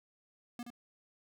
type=tone with echo; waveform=square; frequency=240 Hz; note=B3; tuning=49 cents flat; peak=-40 dBFS; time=0.59-0.63 s; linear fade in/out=2 ms; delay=73 ms; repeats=1; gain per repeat=-6 dB; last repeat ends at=0.703 s; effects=none